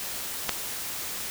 clicks, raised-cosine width 0.2 ms, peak -17 / -6 dBFS, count 2, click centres 0.489 / 0.493 s, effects white hiss -34 dBFS RMS until 1.3 s

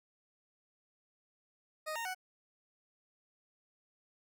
20% pulse tone with pitch steps, 621 / 923 / 743 Hz, D#5 / A#5 / F#5, -3 / -17 / +7 cents, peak -32 dBFS, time 1.86-2.148 s, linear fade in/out 20 ms, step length 96 ms, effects none

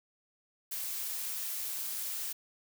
blue noise, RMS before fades -37 dBFS, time 0.71-2.33 s, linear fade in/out 10 ms, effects none

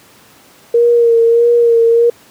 sine tone with vibrato, 467.4 Hz, A#4, 5 cents sharp, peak -6 dBFS, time 0.74-2.1 s, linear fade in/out 5 ms, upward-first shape sine, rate 1.6 Hz, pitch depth 29 cents each way, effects pink hiss -44 dBFS RMS until 2.3 s + high-pass 150 Hz 12 dB/octave

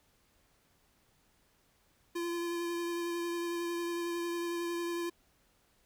square tone with vibrato, 343 Hz, F4, 31 cents flat, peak -34 dBFS, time 2.15-5.1 s, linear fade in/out 10 ms, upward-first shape sine, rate 11 Hz, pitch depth 14 cents each way, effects pink hiss -70 dBFS RMS until 5.85 s

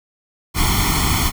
pink noise with comb filter, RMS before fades -17 dBFS, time 0.54-1.32 s, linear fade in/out 50 ms, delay 0.92 ms, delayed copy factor +1, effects none

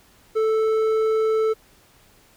sine tone with hard clipping, 439.5 Hz, A4, 2 cents flat, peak -19 dBFS, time 0.35-1.54 s, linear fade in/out 20 ms, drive 6 dB, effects pink hiss -55 dBFS RMS until 2.36 s

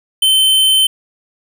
square tone, 3082 Hz, G7, 30 cents flat, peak -9 dBFS, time 0.22-0.87 s, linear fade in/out 5 ms, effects none

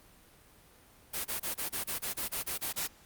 white noise bursts, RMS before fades -34 dBFS, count 12, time 1.13-2.878 s, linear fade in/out 20 ms, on 120 ms, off 28 ms, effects pink hiss -59 dBFS RMS until 3.05 s + Opus 32 kbps

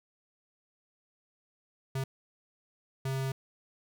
square tone bursts at uneven times, 133.7 Hz, C3, 38 cents sharp, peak -31 dBFS, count 2, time 1.95-2.04 / 3.05-3.32 s, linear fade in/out 5 ms, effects none

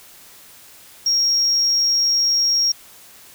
sine tone, 5588 Hz, F8, in tune, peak -13 dBFS, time 1.06-2.72 s, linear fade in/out 5 ms, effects tanh soft clip ceiling -12 dBFS + white hiss -45 dBFS RMS until 3.34 s

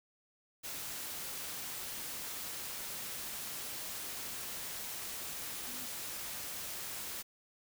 sine tone in noise, 250.3 Hz, B3, 23 cents sharp, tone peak -52 dBFS, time 5.67-5.87 s, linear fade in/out 20 ms, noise white, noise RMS -42 dBFS, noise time 0.63-7.23 s, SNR -13 dB, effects none

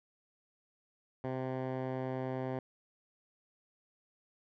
10% pulse tone with low-pass filter, 130 Hz, C3, 11 cents flat, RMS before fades -37 dBFS, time 1.24-2.59 s, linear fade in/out 2 ms, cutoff 1300 Hz, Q 0.67, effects none

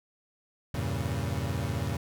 35% pulse chord, E diminished seventh, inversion none, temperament equal, 82.41 / 98 / 116.54 / 138.59 Hz, E2 / G2 / Bb2 / Db3, 0 / 0 / 0 / 0 cents, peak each -33 dBFS, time 0.74-1.97 s, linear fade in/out 5 ms, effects none

